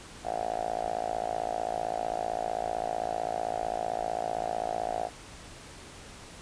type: tone with band-pass filter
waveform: 5% pulse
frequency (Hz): 55.6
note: A1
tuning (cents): +19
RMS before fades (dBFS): -32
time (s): 0.23-5.1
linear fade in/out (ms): 50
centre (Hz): 720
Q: 8.5
effects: pink hiss -47 dBFS RMS until 6.41 s + resampled to 22050 Hz

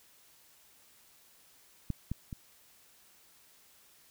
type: clicks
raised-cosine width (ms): 5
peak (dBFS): -20 / -21 / -27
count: 3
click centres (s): 1.903 / 2.116 / 2.328
effects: white hiss -62 dBFS RMS until 4.1 s

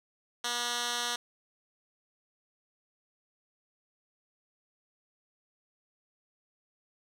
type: tone with band-pass filter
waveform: 10% pulse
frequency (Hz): 240.7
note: B3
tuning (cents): -44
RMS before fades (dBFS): -33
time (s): 0.44-1.16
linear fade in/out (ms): 5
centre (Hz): 4500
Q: 0.87
effects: none

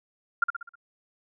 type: tone with echo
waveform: sine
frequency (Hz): 1396.9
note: F6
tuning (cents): 0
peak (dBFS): -17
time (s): 0.42-0.44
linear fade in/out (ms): 5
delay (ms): 63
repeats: 5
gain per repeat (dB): -6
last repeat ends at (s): 0.755
effects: none

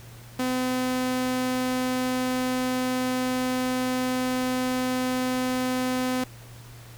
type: tone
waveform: sawtooth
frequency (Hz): 254.5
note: C4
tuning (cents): -48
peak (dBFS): -20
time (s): 0.39-6.24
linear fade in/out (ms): 5
effects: added 118 Hz sine -44 dBFS peak until 6.97 s + pink hiss -49 dBFS RMS until 6.97 s

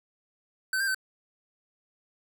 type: tone with pitch steps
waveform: square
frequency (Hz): 1531 / 1593 / 1533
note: G6 / G6 / G6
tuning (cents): -41 / +27 / -39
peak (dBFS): -26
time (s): 0.73-0.946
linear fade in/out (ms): 2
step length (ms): 72
effects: none

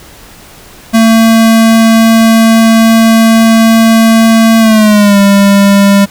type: tone with pitch glide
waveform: square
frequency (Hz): 225.3 to 199.56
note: A3 to G3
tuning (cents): +41 to +31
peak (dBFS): -3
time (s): 0.93-6.06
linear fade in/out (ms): 20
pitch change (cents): -210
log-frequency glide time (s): 4.59-5.18
effects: pink hiss -34 dBFS RMS until 6.1 s

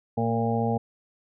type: harmonic tone with a mistuned harmonic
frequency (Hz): 115.5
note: A#2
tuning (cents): -16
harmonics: 1 / 2 / 4 / 5 / 6 / 7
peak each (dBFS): -28 / -27 / -29 / -35 / -33 / -30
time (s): 0.17-0.78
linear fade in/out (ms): 10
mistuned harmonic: 2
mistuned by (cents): -18
effects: none

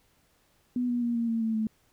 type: tone with pitch steps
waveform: sine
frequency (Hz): 246.9 / 242 / 237.1 / 232.4 / 227.7 / 223.2 / 218.7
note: B3 / B3 / A#3 / A#3 / A#3 / A3 / A3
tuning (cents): 0 / -35 / +30 / -5 / -40 / +25 / -10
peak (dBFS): -25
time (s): 0.76-1.67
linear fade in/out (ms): 2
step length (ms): 130
effects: pink hiss -67 dBFS RMS until 1.92 s

